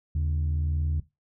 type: tone pair together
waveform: sine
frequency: 78.79 / 140.3 Hz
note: D#2 / C#3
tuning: +22 / +21 cents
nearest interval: minor seventh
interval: 999 cents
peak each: -23 / -30 dBFS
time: 0.15-1 s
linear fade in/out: 5 ms
effects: noise-tail reverb RT60 0.2 s tail -17 dB re dry + tanh soft clip ceiling -20 dBFS